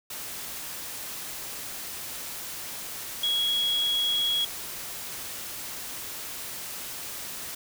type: tone in noise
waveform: sine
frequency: 3322 Hz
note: G#7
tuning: in tune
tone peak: -23 dBFS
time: 3.23-4.45 s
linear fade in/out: 5 ms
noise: white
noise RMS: -37 dBFS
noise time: 0.1-7.55 s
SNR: +11 dB
effects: none